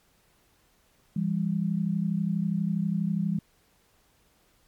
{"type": "tone pair together", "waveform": "sine", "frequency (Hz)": [167.7, 200], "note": ["E3", "G3"], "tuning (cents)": [30, 35], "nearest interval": "minor third", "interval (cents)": 305, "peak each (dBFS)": [-27, -27], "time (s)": [1.16, 3.39], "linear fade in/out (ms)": 5, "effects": ["pink hiss -65 dBFS RMS until 4.67 s", "MP3 96 kbps"]}